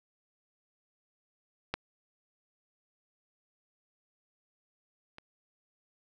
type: clicks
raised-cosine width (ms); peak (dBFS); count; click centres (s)
0.3; -15 / -30; 2; 1.74 / 5.184
effects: none